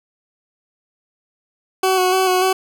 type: tone with vibrato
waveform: 20% pulse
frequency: 372.4 Hz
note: F#4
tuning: 11 cents sharp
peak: -9 dBFS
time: 1.83-2.53 s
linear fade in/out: 5 ms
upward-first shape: square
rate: 3.4 Hz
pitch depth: 22 cents each way
effects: none